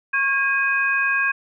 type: tone cluster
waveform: sine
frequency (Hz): 1097 / 1626 / 2506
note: C#6 / G#6 / D#7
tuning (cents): -18 / -37 / +12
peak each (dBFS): -27 / -19 / -23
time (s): 0.13-1.32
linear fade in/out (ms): 10
effects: none